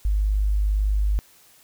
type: tone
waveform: sine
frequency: 51 Hz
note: G#1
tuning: 31 cents flat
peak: -18 dBFS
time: 0.05-1.19 s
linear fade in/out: 0 ms
effects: white hiss -54 dBFS RMS until 1.63 s